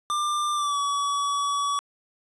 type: tone with pitch glide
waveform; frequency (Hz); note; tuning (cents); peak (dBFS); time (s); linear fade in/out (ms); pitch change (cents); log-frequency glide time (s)
square; 1191 to 1137.9; D6 to C#6; +24 to +45; -24; 0.1-1.79; 0; -79; 0.54-0.78
effects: resampled to 24000 Hz + 10-bit